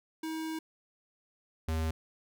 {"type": "tone pair in turn", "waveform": "square", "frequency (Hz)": [319, 80.14], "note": ["D#4", "E2"], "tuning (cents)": [43, -48], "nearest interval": "2 octaves", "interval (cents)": 2391, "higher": "first", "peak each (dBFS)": [-35, -30], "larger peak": "second", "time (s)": [[0.23, 0.59], [1.68, 1.91]], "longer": "first", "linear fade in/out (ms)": 5, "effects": []}